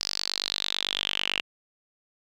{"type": "tone with band-pass filter sweep", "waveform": "sawtooth", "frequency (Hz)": 49, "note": "G1", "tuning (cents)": 0, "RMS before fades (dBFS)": -30, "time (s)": [0, 1.41], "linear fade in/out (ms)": 10, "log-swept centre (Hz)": [5000, 2800], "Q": 6.6, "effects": []}